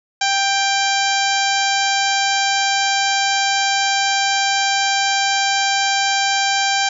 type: harmonic tone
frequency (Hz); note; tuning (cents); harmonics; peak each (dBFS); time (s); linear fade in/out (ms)
788; G5; +9; 1 / 2 / 3 / 4 / 5 / 6 / 7 / 8 / 9; -19 / -22 / -24 / -25 / -26 / -27 / -27 / -28 / -29; 0.21-6.89; 5
effects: none